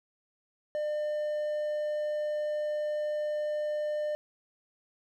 triangle tone, 601 Hz, D5, 40 cents sharp, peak -27 dBFS, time 0.75-4.15 s, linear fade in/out 0 ms, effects none

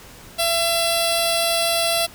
10% pulse tone with notch filter, 674 Hz, E5, 38 cents sharp, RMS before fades -20 dBFS, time 0.38-2.07 s, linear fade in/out 20 ms, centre 1700 Hz, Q 0.61, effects pink hiss -43 dBFS RMS until 2.14 s

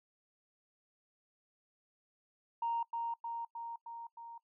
sine tone with echo, 930 Hz, A#5, 4 cents flat, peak -31 dBFS, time 2.62-2.83 s, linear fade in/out 5 ms, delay 310 ms, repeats 5, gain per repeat -3 dB, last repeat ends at 4.38 s, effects noise-tail reverb RT60 0.1 s tail -22 dB re dry + tanh soft clip ceiling -27 dBFS

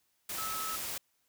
sine tone in noise, 1298 Hz, E6, 27 cents flat, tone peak -37 dBFS, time 0.38-0.76 s, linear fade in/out 5 ms, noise white, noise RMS -38 dBFS, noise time 0.29-0.98 s, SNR -2 dB, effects white hiss -75 dBFS RMS until 1.28 s

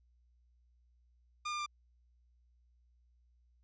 sawtooth tone with pitch steps, 1210 / 1199.6 / 1189.2 Hz, D#6 / D6 / D6, -49 / +36 / +21 cents, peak -32 dBFS, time 1.45-1.663 s, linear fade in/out 10 ms, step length 71 ms, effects added 60 Hz sine -66 dBFS peak until 3.63 s + resampled to 16000 Hz

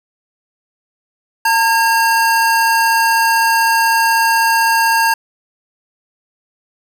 square tone pair together, 908 / 1627.2 Hz, A#5 / G#6, -46 / -36 cents, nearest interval minor seventh, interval 1010 cents, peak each -13 / -16 dBFS, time 1.45-5.14 s, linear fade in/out 5 ms, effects none

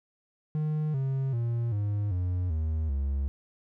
triangle tone with pitch steps, 153.3 / 134.23 / 117.53 / 102.91 / 90.11 / 78.9 / 69.08 Hz, D#3 / C3 / A#2 / G#2 / F#2 / D#2 / C#2, -25 / +45 / +15 / -15 / -45 / +25 / -5 cents, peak -24 dBFS, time 0.55-3.28 s, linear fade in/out 0 ms, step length 390 ms, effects none

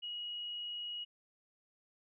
sine tone, 2900 Hz, F#7, 35 cents flat, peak -39 dBFS, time 0.02-1.05 s, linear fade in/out 20 ms, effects none

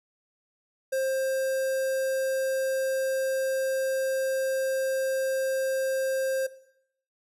square tone with notch filter, 530 Hz, C5, 22 cents sharp, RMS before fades -27 dBFS, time 0.92-6.47 s, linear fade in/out 10 ms, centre 3100 Hz, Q 0.78, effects noise-tail reverb RT60 0.7 s tail -17 dB re dry + resampled to 32000 Hz

